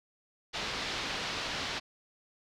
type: low-pass noise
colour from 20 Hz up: white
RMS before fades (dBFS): -36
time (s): 0.53-1.8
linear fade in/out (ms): 20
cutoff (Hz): 4600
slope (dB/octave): 24
effects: none